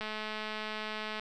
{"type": "click train", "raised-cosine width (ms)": 0.3, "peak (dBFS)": -22, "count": 256, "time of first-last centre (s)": [0.01, 1.196], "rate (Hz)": 215, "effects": []}